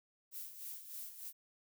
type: noise with tremolo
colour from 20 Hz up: violet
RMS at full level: -45 dBFS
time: 0.31-1.33 s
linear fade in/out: 50 ms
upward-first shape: sine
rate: 3.3 Hz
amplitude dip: 65%
effects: none